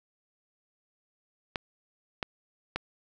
clicks, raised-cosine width 0.3 ms, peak -14 dBFS, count 3, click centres 1.558 / 2.228 / 2.76 s, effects none

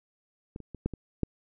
clicks, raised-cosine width 3 ms, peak -26 / -30 / -27 / -15 / -24 / -13 dBFS, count 6, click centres 0.561 / 0.603 / 0.747 / 0.86 / 0.937 / 1.233 s, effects none

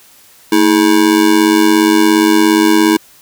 square tone with amplitude modulation, 321.1 Hz, E4, 45 cents flat, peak -4 dBFS, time 0.52-2.97 s, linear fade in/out 5 ms, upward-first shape sine, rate 97.2 Hz, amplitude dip 85%, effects white hiss -44 dBFS RMS until 3.21 s

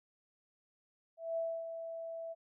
sine tone with ADSR envelope, 660 Hz, E5, 2 cents sharp, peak -32 dBFS, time 1.17-2.35 s, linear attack 200 ms, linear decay 270 ms, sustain -8 dB, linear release 32 ms, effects none

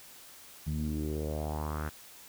sawtooth tone with low-pass filter sweep, 76.1 Hz, D#2, 38 cents flat, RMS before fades -34 dBFS, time 0.66-1.9 s, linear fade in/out 20 ms, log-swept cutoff 170 to 1600 Hz, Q 3.8, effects white hiss -52 dBFS RMS until 2.28 s

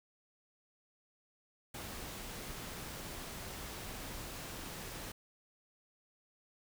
pink noise, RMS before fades -45 dBFS, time 1.74-5.12 s, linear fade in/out 5 ms, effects none

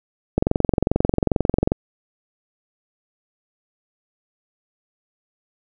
click train, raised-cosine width 2 ms, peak -3 dBFS, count 31, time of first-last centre 0.38-1.719 s, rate 22.4 Hz, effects none

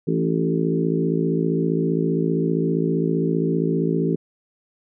harmonic tone with a mistuned harmonic, 55.2 Hz, A1, 6 cents sharp, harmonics 3 / 4 / 5 / 6 / 7 / 8, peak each -22 / -28 / -25 / -29 / -25 / -28 dBFS, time 0.07-4.16 s, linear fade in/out 10 ms, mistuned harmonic 6, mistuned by +19 cents, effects none

